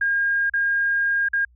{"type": "tone with dropouts", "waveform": "sine", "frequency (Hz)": 1618, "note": "G#6", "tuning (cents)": -46, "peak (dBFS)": -18, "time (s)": [0.01, 1.45], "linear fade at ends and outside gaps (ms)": 5, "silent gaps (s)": [[0.498, 0.536], [1.287, 1.332]], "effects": ["added 60 Hz sine -52 dBFS peak until 1.55 s"]}